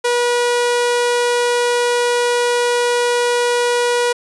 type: tone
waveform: sawtooth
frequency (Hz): 483.7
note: B4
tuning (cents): -36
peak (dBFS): -10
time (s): 0.04-4.13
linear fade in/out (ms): 10
effects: resampled to 24000 Hz